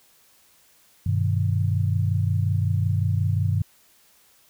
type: chord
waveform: sine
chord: G augmented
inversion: none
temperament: equal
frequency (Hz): 98 / 123.47 / 155.56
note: G2 / B2 / D#3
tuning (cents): 0 / 0 / 0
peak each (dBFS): -21 / -26 / -27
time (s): 1.06-3.62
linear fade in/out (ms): 5
effects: white hiss -58 dBFS RMS until 4.49 s